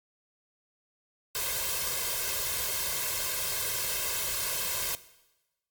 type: noise with comb filter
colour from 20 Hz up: white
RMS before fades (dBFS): -31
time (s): 1.35-4.95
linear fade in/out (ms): 0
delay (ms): 1.9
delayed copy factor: +0.85
effects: noise-tail reverb RT60 1.0 s tail -17 dB re dry + MP3 96 kbps